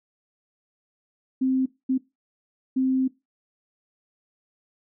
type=tone bursts at uneven times; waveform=sine; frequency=261.3 Hz; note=C4; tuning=2 cents flat; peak=-19 dBFS; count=3; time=1.41-1.66 / 1.89-1.98 / 2.76-3.08 s; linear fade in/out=10 ms; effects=noise-tail reverb RT60 0.2 s tail -18 dB re dry